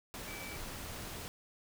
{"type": "tone in noise", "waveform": "sine", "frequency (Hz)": 2310, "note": "D7", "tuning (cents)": -29, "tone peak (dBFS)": -47, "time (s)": [0.28, 0.56], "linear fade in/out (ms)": 0, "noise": "pink", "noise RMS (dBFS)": -44, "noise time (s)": [0.14, 1.28], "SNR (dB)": -6, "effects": []}